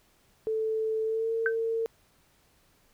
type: tone with pitch glide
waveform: sine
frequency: 440 to 453.4 Hz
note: A4 to A#4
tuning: 0 to -48 cents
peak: -26 dBFS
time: 0.47-1.86 s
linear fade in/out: 0 ms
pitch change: +52 cents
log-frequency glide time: 1.04-1.31 s
type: tone with exponential decay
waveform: sine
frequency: 1547 Hz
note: G6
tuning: 23 cents flat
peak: -20 dBFS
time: 1.46-1.56 s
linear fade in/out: 1 ms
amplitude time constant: 20 ms
effects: pink hiss -65 dBFS RMS until 2.93 s